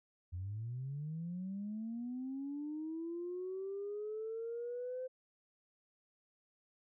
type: linear sweep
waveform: sine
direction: up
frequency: 85.1 to 517 Hz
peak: -38 dBFS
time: 0.32-5.08 s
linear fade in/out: 20 ms
effects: tanh soft clip ceiling -34 dBFS